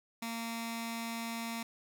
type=tone with notch filter; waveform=15% pulse; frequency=230 Hz; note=A#3; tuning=23 cents flat; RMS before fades=-39 dBFS; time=0.22-1.63 s; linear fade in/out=5 ms; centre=490 Hz; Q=0.58; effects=none